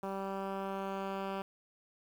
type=tone with low-pass filter sweep; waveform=10% pulse; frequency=194.4 Hz; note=G3; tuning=14 cents flat; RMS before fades=-38 dBFS; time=0.03-1.42 s; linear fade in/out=2 ms; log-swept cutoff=1200 to 2400 Hz; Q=0.88; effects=9-bit